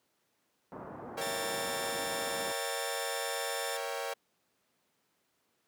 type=low-pass noise; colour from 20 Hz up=pink; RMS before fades=-41 dBFS; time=0.72-2.52 s; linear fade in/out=0 ms; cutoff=1200 Hz; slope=24 dB/octave
type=chord; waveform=sawtooth; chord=A# diminished seventh; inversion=none; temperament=equal; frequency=466.2 / 554.4 / 659.3 / 784 Hz; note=A#4 / C#5 / E5 / G5; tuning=0 / 0 / 0 / 0 cents; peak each=-36 / -35 / -39 / -37 dBFS; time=1.17-4.14 s; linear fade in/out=10 ms
type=tone; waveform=10% pulse; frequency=1785 Hz; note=A6; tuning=24 cents sharp; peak=-29 dBFS; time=1.21-3.77 s; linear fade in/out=5 ms
effects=pink hiss -75 dBFS RMS until 5.67 s + high-pass 200 Hz 12 dB/octave